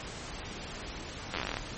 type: slowing click train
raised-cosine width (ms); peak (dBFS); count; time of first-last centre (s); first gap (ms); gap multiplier
0.3; -16; 14; 1.34-1.57; 10; 1.09
effects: pink hiss -41 dBFS RMS until 1.77 s + MP3 32 kbps